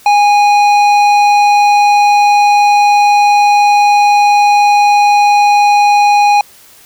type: tone with tanh clipping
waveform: sine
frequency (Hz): 823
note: G#5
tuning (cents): -16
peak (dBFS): -7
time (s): 0.06-6.41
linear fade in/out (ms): 2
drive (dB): 13
effects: white hiss -41 dBFS RMS until 6.85 s